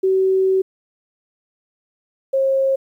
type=tone pair in turn; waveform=sine; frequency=380 / 537.4 Hz; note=F#4 / C5; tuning=+46 / +46 cents; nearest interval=tritone; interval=600 cents; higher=second; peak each=-13 / -14 dBFS; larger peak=first; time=0.03-0.62 / 2.33-2.76 s; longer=first; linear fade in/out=10 ms; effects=9-bit